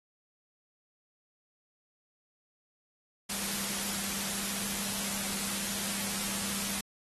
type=tone in noise; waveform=sine; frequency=199.3 Hz; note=G3; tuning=29 cents sharp; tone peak=-42 dBFS; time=3.29-6.81 s; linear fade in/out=10 ms; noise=white; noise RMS=-34 dBFS; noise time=3.29-6.81 s; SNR=-11 dB; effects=AAC 32 kbps